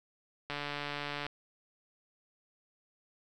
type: click train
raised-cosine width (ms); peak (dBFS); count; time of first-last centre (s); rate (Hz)
0.3; -21; 112; 0.5-1.266; 145
effects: none